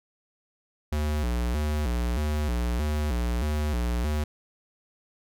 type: tone with vibrato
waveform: square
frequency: 67.1 Hz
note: C2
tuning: 44 cents sharp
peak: -25 dBFS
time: 0.92-4.24 s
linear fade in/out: 5 ms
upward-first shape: square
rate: 1.6 Hz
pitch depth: 200 cents each way
effects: none